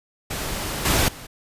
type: noise with level steps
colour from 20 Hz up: pink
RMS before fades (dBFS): -28 / -19 / -39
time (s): 0.3-1.27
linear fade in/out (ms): 10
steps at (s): 0.85 / 1.08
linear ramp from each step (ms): 5
effects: resampled to 32000 Hz